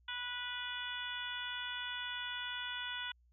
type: harmonic tone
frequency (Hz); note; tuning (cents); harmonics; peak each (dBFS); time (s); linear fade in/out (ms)
491; B4; -10; 2 / 3 / 4 / 5 / 6 / 7; -48 / -43 / -49 / -50 / -45 / -44; 0.08-3.12; 5
effects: added 60 Hz sine -65 dBFS peak until 3.32 s